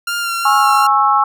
sawtooth tone with vibrato, 1386 Hz, F6, 14 cents flat, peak -14 dBFS, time 0.07-0.87 s, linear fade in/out 5 ms, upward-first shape sine, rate 2.6 Hz, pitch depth 23 cents each way
sine chord, C# minor, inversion second, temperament equal with one note detuned, 830.6 / 1093.5 / 1318.5 Hz, G#5 / C#6 / E6, 0 / -24 / 0 cents, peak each -14 dBFS, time 0.45-1.24 s, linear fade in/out 5 ms
effects none

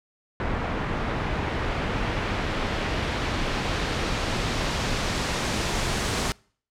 pink noise with low-pass filter sweep, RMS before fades -27 dBFS, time 0.4-6.32 s, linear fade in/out 0 ms, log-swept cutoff 1700 to 8000 Hz, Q 0.79, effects noise-tail reverb RT60 0.5 s tail -26 dB re dry

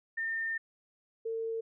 sine tone pair in turn, 1811 / 451.8 Hz, A6 / A4, +49 / +46 cents, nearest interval 2 octaves, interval 2403 cents, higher first, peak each -31 / -32 dBFS, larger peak first, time 0.17-0.58 / 1.25-1.61 s, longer first, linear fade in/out 10 ms, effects none

